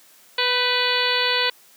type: harmonic tone with a mistuned harmonic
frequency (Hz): 493.9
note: B4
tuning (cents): 0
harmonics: 1 / 2 / 3 / 4 / 5 / 6 / 7 / 8 / 9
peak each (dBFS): -27 / -27 / -27 / -27 / -27 / -27 / -27 / -27 / -27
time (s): 0.38-1.5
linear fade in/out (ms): 5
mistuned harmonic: 3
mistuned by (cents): +33
effects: white hiss -52 dBFS RMS until 1.76 s + high-pass 200 Hz 12 dB/octave